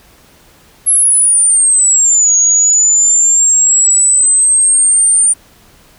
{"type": "exponential two-way sweep", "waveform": "sine", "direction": "down then up", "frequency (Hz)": [11175, 6645, 9090], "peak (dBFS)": -6, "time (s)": [0.86, 5.34], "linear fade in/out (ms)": 20, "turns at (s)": 2.36, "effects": ["pink hiss -45 dBFS RMS until 5.98 s"]}